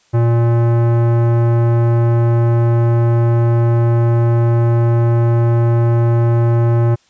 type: tone with tanh clipping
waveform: sine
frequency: 117.2 Hz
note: A#2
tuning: 10 cents sharp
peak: -12 dBFS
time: 0.13-6.96 s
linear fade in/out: 20 ms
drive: 18 dB
effects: white hiss -55 dBFS RMS until 7.09 s + resampled to 16000 Hz